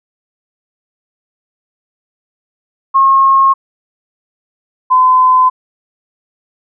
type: tone pair in turn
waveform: sine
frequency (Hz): 1081 / 1020.8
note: C#6 / C6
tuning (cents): -44 / -43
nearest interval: minor second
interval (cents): 99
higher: first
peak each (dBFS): -5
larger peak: neither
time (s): 2.94-3.54 / 4.9-5.5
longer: neither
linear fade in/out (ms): 20
effects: none